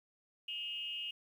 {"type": "tone with frequency modulation", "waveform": "sine", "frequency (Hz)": 2851, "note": "F7", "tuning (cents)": 35, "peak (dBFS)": -38, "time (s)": [0.48, 1.11], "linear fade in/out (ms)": 5, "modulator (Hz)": 261, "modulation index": 0.62, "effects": ["11-bit"]}